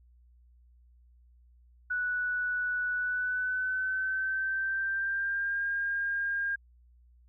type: tone with pitch glide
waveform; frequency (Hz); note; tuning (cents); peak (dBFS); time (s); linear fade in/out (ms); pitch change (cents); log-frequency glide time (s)
sine; 1478 to 1611.8; F#6 to G6; -2 to +48; -28; 1.9-6.56; 10; +150; 2.94-5.65
effects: added 60 Hz sine -57 dBFS peak until 7.28 s